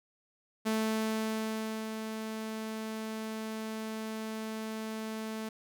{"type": "tone with ADSR envelope", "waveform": "sawtooth", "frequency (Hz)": 219.6, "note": "A3", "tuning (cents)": -3, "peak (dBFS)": -24, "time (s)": [0.65, 5.49], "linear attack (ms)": 21, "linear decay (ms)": 1200, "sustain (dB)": -8, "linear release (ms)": 4, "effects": []}